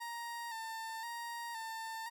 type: tone with vibrato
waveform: 30% pulse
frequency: 917 Hz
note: A#5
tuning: 29 cents flat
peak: -38 dBFS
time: 0-2.1 s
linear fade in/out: 20 ms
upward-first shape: square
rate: 0.97 Hz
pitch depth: 40 cents each way
effects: none